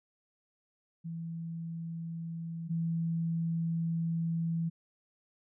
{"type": "tone pair in turn", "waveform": "sine", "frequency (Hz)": [165.7, 165.7], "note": ["E3", "E3"], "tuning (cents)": [9, 9], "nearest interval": "unison", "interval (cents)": 0, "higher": "neither", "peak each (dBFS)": [-36, -29], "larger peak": "second", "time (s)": [[1.04, 2.69], [2.69, 4.7]], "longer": "second", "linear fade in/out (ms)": 20, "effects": []}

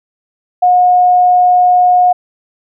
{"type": "tone", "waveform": "sine", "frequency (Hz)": 722, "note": "F#5", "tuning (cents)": -43, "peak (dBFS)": -5, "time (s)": [0.62, 2.13], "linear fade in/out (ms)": 10, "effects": []}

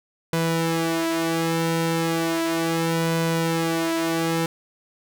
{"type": "tone with flanger", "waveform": "sawtooth", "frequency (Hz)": 164.81, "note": "E3", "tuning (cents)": 0, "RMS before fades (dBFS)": -23, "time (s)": [0.33, 4.46], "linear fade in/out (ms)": 2, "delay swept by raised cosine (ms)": [2, 3.9], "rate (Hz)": 0.35, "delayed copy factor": 0.95, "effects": []}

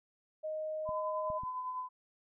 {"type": "tone", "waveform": "sine", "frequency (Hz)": 622.3, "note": "D#5", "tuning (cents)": 0, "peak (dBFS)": -35, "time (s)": [0.43, 1.39], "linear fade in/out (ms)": 20}
{"type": "tone with tremolo", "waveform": "sine", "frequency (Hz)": 1012, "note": "B5", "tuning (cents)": 42, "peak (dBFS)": -34, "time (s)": [0.85, 1.89], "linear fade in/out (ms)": 50, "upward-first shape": "triangle", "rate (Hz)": 9.9, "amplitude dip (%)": 45}
{"type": "clicks", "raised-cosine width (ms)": 5, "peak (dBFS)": -35, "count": 3, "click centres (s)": [0.891, 1.302, 1.435]}
{"effects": []}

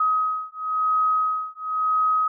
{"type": "beating tone pair", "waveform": "sine", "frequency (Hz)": [1264, 1264.97], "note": ["D#6", "D#6"], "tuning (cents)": [27, 28], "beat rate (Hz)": 0.97, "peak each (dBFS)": -23, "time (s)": [0, 2.28], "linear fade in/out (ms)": 5, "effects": []}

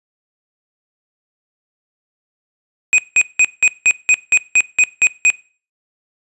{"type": "tone bursts", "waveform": "square", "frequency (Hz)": 2500, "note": "D#7", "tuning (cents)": 8, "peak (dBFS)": -9, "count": 11, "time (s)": [2.93, 5.302], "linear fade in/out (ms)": 0, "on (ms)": 52, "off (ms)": 180, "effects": ["noise-tail reverb RT60 0.4 s tail -21 dB re dry", "resampled to 24000 Hz"]}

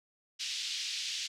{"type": "band-pass noise", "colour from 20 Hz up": "pink", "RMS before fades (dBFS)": -37, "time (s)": [0.39, 1.28], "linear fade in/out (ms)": 20, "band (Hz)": [2800, 6000], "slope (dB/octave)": 24, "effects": []}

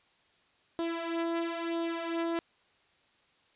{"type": "tone with flanger", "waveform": "sawtooth", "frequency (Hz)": 334.4, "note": "E4", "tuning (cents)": 25, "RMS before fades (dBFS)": -33, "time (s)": [0.79, 2.39], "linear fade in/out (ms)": 0, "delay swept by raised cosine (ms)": [0.21, 3.21], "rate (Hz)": 1, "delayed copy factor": 0.65, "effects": ["white hiss -67 dBFS RMS until 3.55 s", "resampled to 8000 Hz"]}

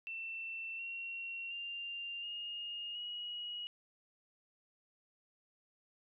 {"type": "tone with pitch steps", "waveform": "sine", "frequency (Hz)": [2683, 2736, 2790, 2846, 2902], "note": ["E7", "F7", "F7", "F7", "F#7"], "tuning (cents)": [30, -36, -2, 32, -34], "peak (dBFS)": -40, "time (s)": [0.07, 3.67], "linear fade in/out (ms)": 0, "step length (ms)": 720, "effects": []}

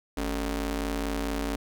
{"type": "ring-modulated tone", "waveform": "sawtooth", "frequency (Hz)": 165.5, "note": "E3", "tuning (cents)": 7, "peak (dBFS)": -21, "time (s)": [0.17, 1.56], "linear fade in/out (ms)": 5, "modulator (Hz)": 115, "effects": []}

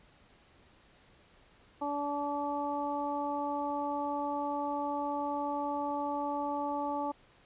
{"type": "harmonic tone", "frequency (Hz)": 288.4, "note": "D4", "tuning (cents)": -31, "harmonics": [1, 2, 3, 4], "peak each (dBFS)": [-37, -38, -34, -41], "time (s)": [1.81, 7.12], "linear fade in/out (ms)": 10, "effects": ["pink hiss -62 dBFS RMS until 7.45 s", "resampled to 8000 Hz"]}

